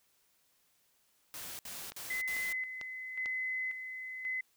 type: noise bursts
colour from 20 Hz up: white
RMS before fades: -44 dBFS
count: 4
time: 1.34-2.526 s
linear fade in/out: 0 ms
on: 250 ms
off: 62 ms
type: click train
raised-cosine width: 0.2 ms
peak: -27 dBFS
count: 4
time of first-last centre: 1.92-3.259 s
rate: 2.24 Hz
type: tone with tremolo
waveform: sine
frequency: 2033 Hz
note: B6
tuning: 50 cents sharp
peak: -33 dBFS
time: 2.1-4.41 s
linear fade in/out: 5 ms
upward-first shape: square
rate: 0.93 Hz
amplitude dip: 55%
effects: white hiss -72 dBFS RMS until 4.56 s